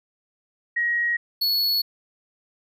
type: tone pair in turn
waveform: sine / square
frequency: 1894 / 4392 Hz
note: A#6 / C#8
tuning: +27 / -17 cents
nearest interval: octave + minor third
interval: 1456 cents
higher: second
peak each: -20 dBFS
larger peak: neither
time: 0.76-1.17 / 1.41-1.82 s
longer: neither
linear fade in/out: 10 ms
effects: none

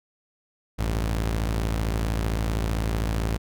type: tone pair together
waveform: sawtooth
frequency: 55.57 / 98 Hz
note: A1 / G2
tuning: +18 / 0 cents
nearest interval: minor seventh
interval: 982 cents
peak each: -20 / -28 dBFS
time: 0.78-3.38 s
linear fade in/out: 20 ms
effects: none

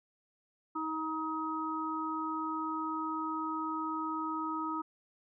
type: harmonic tone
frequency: 316 Hz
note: D#4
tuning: 27 cents sharp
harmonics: 1 / 3 / 4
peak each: -37 / -39 / -36 dBFS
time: 0.75-4.82 s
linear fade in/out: 10 ms
effects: none

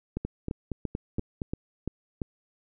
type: two click trains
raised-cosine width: 3 ms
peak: -18 / -17 dBFS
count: 6 / 7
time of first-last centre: 0.25-1.418 / 0.17-2.218 s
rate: 4.28 / 2.93 Hz
effects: none

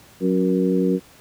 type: harmonic tone with a mistuned harmonic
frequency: 92.1 Hz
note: F#2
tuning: 7 cents flat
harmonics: 2 / 3 / 4 / 5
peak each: -20 / -22 / -23 / -24 dBFS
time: 0.2-1 s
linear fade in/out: 50 ms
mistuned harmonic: 5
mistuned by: +39 cents
effects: pink hiss -49 dBFS RMS until 1.2 s + high-pass 60 Hz 12 dB/octave

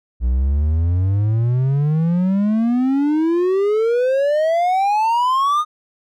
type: exponential sweep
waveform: triangle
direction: up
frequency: 58.7 to 1244.5 Hz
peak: -12 dBFS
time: 0.2-5.65 s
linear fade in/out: 50 ms
effects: none

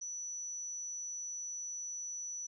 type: tone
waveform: sine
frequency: 5930 Hz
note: F#8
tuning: 3 cents sharp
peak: -39 dBFS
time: 0.01-2.47 s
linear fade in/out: 10 ms
effects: none

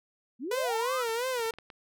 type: linear sweep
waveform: sine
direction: up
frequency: 212.2 to 1396.9 Hz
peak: -32 dBFS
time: 0.39-1.06 s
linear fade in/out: 50 ms
type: tone with vibrato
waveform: sawtooth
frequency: 484.3 Hz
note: B4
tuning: 34 cents flat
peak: -25 dBFS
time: 0.51-1.51 s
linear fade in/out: 5 ms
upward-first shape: sine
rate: 2.9 Hz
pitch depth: 130 cents each way
type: clicks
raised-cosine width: 0.3 ms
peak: -30 dBFS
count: 6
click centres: 1.092 / 1.396 / 1.46 / 1.538 / 1.586 / 1.702 s
effects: none

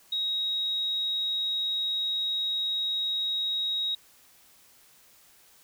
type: tone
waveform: sine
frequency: 3792 Hz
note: A#7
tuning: 29 cents sharp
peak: -26 dBFS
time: 0.12-3.95 s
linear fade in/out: 5 ms
effects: white hiss -58 dBFS RMS until 5.63 s

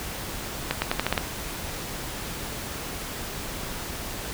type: accelerating click train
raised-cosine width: 0.3 ms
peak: -6 dBFS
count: 7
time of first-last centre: 0.71-1.178 s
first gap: 110 ms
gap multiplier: 0.86
effects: pink hiss -34 dBFS RMS until 4.33 s

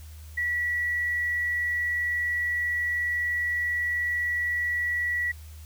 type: tone with tanh clipping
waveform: triangle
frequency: 1941 Hz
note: B6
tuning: 31 cents flat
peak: -24 dBFS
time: 0.37-5.32 s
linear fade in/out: 10 ms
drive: 2 dB
effects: added 77 Hz sine -41 dBFS peak until 5.65 s + white hiss -54 dBFS RMS until 5.65 s

